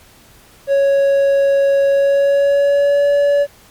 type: tone with pitch glide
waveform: triangle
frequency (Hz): 554.4 to 571.6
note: C#5 to D5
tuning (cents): 0 to -47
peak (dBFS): -8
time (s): 0.67-3.47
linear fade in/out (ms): 50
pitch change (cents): +53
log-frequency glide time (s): 1.89-3.07
effects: pink hiss -46 dBFS RMS until 3.7 s + MP3 96 kbps